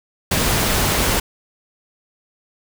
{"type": "noise", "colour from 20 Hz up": "pink", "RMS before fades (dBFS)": -18, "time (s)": [0.31, 1.2], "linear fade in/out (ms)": 5, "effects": []}